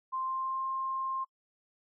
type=tone with pitch glide; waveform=sine; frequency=1046.5 to 1059.3 Hz; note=C6 to C6; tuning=0 to +21 cents; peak=-31 dBFS; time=0.12-1.25 s; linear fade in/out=20 ms; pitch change=+21 cents; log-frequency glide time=0.22-0.66 s; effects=noise-tail reverb RT60 0.1 s tail -26 dB re dry